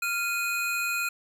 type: tone pair together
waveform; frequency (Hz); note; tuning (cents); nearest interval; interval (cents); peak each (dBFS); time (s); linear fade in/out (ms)
square; 1391.7 / 2489; F6 / D#7; -6 / 0; minor seventh; 1006; -31 / -29; 0.02-1.09; 5
effects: none